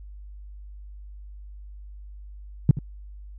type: tone with echo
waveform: sine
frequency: 139.6 Hz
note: C#3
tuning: 13 cents sharp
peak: -9 dBFS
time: 2.69-2.71 s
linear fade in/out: 2 ms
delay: 79 ms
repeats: 1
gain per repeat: -15 dB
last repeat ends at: 2.789 s
effects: added 50 Hz sine -39 dBFS peak until 3.38 s